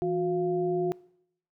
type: tone cluster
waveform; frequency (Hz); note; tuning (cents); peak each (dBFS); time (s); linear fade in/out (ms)
sine; 165.3 / 362 / 692; E3 / F#4 / F5; +5 / -38 / -16; -34 / -26 / -34; 0.02-0.92; 0
effects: noise-tail reverb RT60 0.7 s tail -22 dB re dry